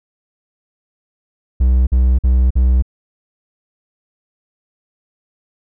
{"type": "tone bursts", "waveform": "triangle", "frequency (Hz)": 63, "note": "B1", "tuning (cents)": 35, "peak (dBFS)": -7, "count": 4, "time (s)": [1.6, 2.824], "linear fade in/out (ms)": 10, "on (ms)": 270, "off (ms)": 48, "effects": []}